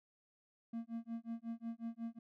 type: tone with tremolo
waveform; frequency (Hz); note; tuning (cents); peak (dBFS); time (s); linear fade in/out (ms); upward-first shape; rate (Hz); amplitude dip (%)
triangle; 230.1; A#3; -22; -36; 0.73-2.19; 5; sine; 5.5; 100
effects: none